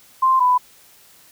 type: tone pair in turn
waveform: sine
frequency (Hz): 1046.5 / 996.7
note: C6 / B5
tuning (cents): 0 / +16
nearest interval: minor second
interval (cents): 84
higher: first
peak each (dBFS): -12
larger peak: neither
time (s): 0.22-0.4 / 0.4-0.58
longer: neither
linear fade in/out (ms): 10
effects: white hiss -50 dBFS RMS until 1.31 s